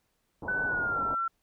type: low-pass noise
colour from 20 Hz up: white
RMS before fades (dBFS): -39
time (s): 0.42-1.15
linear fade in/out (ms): 5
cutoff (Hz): 1000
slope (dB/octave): 48
type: tone with pitch glide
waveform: sine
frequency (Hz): 1500 to 1351.9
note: F#6 to E6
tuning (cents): +23 to +43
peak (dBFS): -27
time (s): 0.48-1.28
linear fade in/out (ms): 5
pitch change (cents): -180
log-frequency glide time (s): 0.66-1.03
effects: pink hiss -75 dBFS RMS until 1.42 s